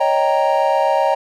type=chord; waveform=triangle; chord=Eb dominant seventh; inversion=third; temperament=equal; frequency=554.4 / 622.3 / 784 / 932.3 Hz; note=Db5 / Eb5 / G5 / Bb5; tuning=0 / 0 / 0 / 0 cents; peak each=-17 dBFS; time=0-1.15 s; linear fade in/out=10 ms; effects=none